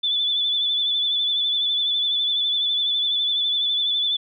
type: tone with vibrato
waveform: sine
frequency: 3481 Hz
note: A7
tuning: 19 cents flat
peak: -19 dBFS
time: 0.03-4.17 s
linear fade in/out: 10 ms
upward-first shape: sine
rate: 12 Hz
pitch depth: 37 cents each way
effects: none